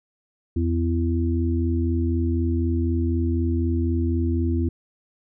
harmonic tone, 84 Hz, E2, 33 cents sharp, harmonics 1 / 3 / 4, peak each -21 / -26 / -27 dBFS, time 0.56-4.69 s, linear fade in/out 5 ms, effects none

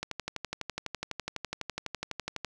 click train, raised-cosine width 0.2 ms, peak -16 dBFS, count 30, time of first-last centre 0.03-2.447 s, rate 12 Hz, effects none

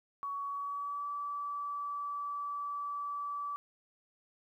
sine tone with pitch glide, 1124 to 1154.3 Hz, C#6 to D6, +24 to -30 cents, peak -35 dBFS, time 0.23-3.56 s, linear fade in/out 0 ms, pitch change +46 cents, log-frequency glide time 0.45-1.07 s, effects 12-bit

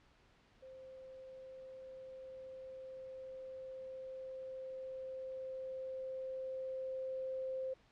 sine tone with level ramp, 523.3 Hz, C5, in tune, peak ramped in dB -51 to -37 dBFS, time 0.62-7.74 s, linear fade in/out 10 ms, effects pink hiss -68 dBFS RMS until 7.91 s + low-pass 4000 Hz 12 dB/octave

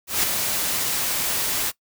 white noise with ADSR envelope, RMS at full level -19 dBFS, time 0.07-1.72 s, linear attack 160 ms, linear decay 12 ms, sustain -5 dB, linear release 33 ms, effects noise-tail reverb RT60 0.1 s tail -20 dB re dry

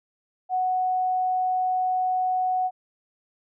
sine tone, 740 Hz, F#5, in tune, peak -21 dBFS, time 0.49-2.71 s, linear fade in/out 50 ms, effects none

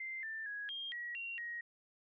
sine tone with pitch steps, 2085 / 1779 / 1663 / 3217 / 1913 / 2752 / 1887 Hz, C7 / A6 / G#6 / G7 / A#6 / F7 / A#6, -7 / +19 / +2 / +44 / +44 / -26 / +21 cents, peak -40 dBFS, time 0-1.61 s, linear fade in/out 5 ms, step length 230 ms, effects none

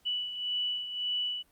sine beating tone pair, 2960 / 2961.8 Hz, F#7 / F#7, 0 / +1 cents, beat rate 1.8 Hz, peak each -31 / -38 dBFS, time 0.05-1.43 s, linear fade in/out 20 ms, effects pink hiss -67 dBFS RMS until 1.51 s + Opus 48 kbps

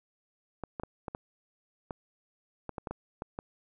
clicks, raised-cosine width 1 ms, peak -22 dBFS, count 12, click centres 0.637 / 0.798 / 0.835 / 1.082 / 1.149 / 1.908 / 2.693 / 2.782 / 2.872 / 2.91 / 3.221 / 3.389 s, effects none

